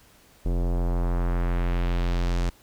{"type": "tone with low-pass filter sweep", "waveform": "square", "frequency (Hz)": 43.65, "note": "F1", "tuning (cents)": 0, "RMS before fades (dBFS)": -24, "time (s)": [0.45, 2.5], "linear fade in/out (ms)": 10, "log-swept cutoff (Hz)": [470, 7200], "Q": 1.1, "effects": ["pink hiss -56 dBFS RMS until 2.62 s"]}